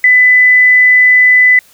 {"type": "tone", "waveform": "sine", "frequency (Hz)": 2000, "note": "B6", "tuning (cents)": 21, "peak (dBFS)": -3, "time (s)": [0.04, 1.59], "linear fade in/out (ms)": 2, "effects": ["white hiss -45 dBFS RMS until 1.73 s"]}